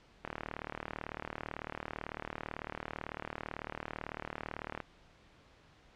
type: click train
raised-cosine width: 0.5 ms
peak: -23 dBFS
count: 174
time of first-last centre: 0.25-4.803 s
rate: 38 Hz
effects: pink hiss -62 dBFS RMS until 5.95 s + low-pass 4000 Hz 12 dB/octave